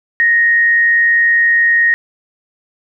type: tone with frequency modulation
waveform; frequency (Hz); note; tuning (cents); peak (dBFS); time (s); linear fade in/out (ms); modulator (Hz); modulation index
sine; 1864.7; A#6; 0; -8; 0.2-1.94; 0; 110; 0.3
effects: none